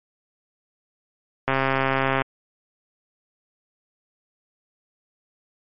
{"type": "click train", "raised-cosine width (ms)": 0.5, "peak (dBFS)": -6, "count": 100, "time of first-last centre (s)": [1.48, 2.219], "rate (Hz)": 134, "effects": ["MP3 32 kbps"]}